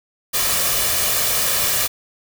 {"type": "noise with comb filter", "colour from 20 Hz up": "white", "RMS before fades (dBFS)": -19, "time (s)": [0.33, 1.88], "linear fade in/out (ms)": 20, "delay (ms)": 1.7, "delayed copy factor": 0.5, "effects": []}